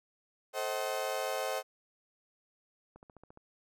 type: chord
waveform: 35% pulse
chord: A diminished seventh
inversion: none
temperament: just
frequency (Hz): 440 / 528 / 633.6 / 760.3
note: A4 / C5 / Eb5 / Gb5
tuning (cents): 0 / +16 / +31 / +47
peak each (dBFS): -39 / -35 / -36 / -37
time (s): 0.53-1.63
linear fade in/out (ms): 50
type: click train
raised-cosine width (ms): 1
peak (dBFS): -39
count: 7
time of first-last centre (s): 2.96-3.374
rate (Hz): 14.5
effects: none